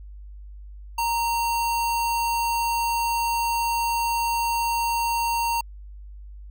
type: tone with sample-and-hold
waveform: sine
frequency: 932 Hz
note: A#5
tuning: 1 cent flat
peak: -21 dBFS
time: 0.98-5.61 s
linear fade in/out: 5 ms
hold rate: 3675 Hz
effects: added 50 Hz sine -38 dBFS peak until 6.5 s